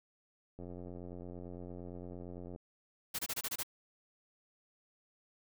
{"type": "click train", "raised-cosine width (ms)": 2, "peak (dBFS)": -34, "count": 176, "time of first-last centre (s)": [0.59, 2.561], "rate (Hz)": 88.8}
{"type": "noise bursts", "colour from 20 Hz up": "white", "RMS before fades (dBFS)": -37, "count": 7, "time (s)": [3.14, 3.633], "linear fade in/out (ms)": 10, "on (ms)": 49, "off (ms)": 25}
{"effects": []}